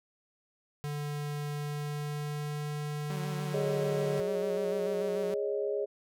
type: tone with pitch glide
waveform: square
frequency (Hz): 146.83 to 148.36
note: D3 to D3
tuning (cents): 0 to +18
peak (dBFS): -34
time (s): 0.84-4.2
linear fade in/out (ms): 0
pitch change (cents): +18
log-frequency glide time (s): 1.54-2.68
type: tone with vibrato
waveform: sawtooth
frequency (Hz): 187.3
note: F#3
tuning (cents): +21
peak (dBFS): -34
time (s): 3.1-5.34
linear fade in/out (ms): 0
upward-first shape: square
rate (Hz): 6.8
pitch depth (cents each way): 45
type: chord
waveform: sine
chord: Ab suspended fourth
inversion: none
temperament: equal with one note detuned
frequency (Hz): 412.9 / 554.4 / 622.3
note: Ab4 / Db5 / Eb5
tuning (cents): -10 / 0 / 0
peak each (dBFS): -31 / -35 / -37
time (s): 3.53-5.86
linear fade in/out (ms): 20
effects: none